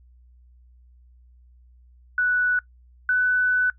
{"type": "tone pair in turn", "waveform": "sine", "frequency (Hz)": [1480, 1496.3], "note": ["F#6", "F#6"], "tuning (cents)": [0, 19], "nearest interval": "unison", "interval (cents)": 19, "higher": "second", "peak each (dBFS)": [-18, -17], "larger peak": "second", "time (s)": [[2.18, 2.59], [3.09, 3.7]], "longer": "second", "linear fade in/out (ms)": 2, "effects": ["noise-tail reverb RT60 0.1 s tail -20 dB re dry", "added 61 Hz sine -50 dBFS peak until 3.78 s"]}